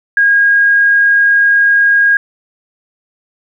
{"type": "tone", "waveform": "sine", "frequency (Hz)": 1632, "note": "G#6", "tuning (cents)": -31, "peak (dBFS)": -6, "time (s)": [0.17, 2.17], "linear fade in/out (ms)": 2, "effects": ["8-bit"]}